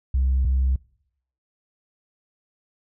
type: tone pair in turn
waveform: sine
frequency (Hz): 65.41 / 65.41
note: C2 / C2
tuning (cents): 0 / 0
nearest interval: unison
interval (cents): 0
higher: neither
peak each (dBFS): -16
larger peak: neither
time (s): 0.14-0.45 / 0.45-0.76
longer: neither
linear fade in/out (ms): 5
effects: noise-tail reverb RT60 0.7 s tail -24 dB re dry + tanh soft clip ceiling -15 dBFS